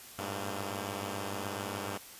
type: tone cluster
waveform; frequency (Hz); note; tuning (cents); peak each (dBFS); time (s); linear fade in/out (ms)
5% pulse; 98.7 / 105.7 / 115.1 / 226.9; G2 / G#2 / A#2 / A#3; +12 / +31 / -22 / -47; -26 / -32 / -35 / -33; 0.18-1.98; 10
effects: white hiss -50 dBFS RMS until 2.19 s + resampled to 32000 Hz